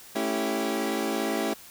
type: chord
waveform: 25% pulse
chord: A dominant seventh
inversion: none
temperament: equal with one note detuned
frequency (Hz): 220 / 277.2 / 329.6 / 387.7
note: A3 / C#4 / E4 / G4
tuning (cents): 0 / 0 / 0 / -19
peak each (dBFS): -28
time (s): 0.15-1.54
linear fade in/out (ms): 10
effects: white hiss -48 dBFS RMS until 1.7 s